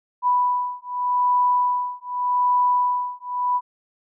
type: beating tone pair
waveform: sine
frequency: 987.8 / 988.64 Hz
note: B5 / B5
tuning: 0 / +2 cents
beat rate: 0.84 Hz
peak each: -21 dBFS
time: 0.22-3.61 s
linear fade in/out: 50 ms
effects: none